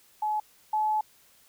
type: tone pair in turn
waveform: sine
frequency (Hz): 852 / 858.4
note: G#5 / A5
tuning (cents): +44 / -43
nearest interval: unison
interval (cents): 13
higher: second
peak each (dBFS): -25 / -23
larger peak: second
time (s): 0.22-0.4 / 0.73-1.01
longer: second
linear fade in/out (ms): 5
effects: white hiss -60 dBFS RMS until 1.48 s